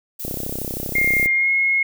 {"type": "noise", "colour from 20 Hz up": "violet", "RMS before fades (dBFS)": -30, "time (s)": [0.19, 1.27], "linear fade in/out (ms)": 10}
{"type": "click train", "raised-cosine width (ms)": 2, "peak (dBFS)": -15, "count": 34, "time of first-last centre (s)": [0.25, 1.259], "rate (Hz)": 32.7}
{"type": "tone with pitch glide", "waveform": "sine", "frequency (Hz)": [2122, 2163], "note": ["C7", "C#7"], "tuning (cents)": [24, -43], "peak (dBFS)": -15, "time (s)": [0.95, 1.83], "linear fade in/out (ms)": 5, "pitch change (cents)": 33, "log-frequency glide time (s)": [1.33, 1.5]}
{"effects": []}